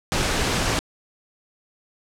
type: noise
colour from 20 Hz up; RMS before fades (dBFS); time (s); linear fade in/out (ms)
pink; -22; 0.12-0.79; 0
effects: low-pass 8000 Hz 12 dB/octave